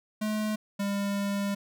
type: tone pair in turn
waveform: square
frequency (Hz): 214.1 / 200.5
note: A3 / G3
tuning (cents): -47 / +39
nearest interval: minor second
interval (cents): 114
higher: first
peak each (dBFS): -28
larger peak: neither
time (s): 0.21-0.56 / 0.79-1.55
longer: second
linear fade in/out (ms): 10
effects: none